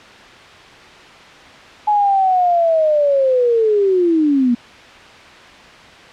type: linear sweep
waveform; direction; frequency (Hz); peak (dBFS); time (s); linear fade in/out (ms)
sine; down; 847 to 233.1; -11; 1.87-4.55; 10
effects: white hiss -39 dBFS RMS until 6.12 s + low-pass 3000 Hz 12 dB/octave